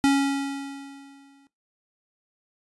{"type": "tone with exponential decay", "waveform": "square", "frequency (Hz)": 277.2, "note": "C#4", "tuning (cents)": 0, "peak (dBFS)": -16, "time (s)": [0.04, 1.47], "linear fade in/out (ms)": 0, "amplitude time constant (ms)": 310, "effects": ["noise-tail reverb RT60 0.2 s tail -17 dB re dry", "resampled to 24000 Hz"]}